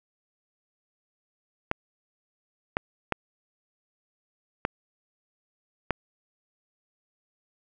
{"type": "clicks", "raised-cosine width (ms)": 0.5, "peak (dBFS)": -9, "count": 5, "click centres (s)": [1.714, 2.769, 3.123, 4.651, 5.907], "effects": []}